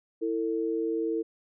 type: tone pair together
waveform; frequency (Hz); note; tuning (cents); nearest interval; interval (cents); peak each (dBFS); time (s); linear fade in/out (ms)
sine; 329.6 / 450.3; E4 / A4; 0 / +40; perfect fourth; 540; -29 / -29; 0.21-1.23; 20
effects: none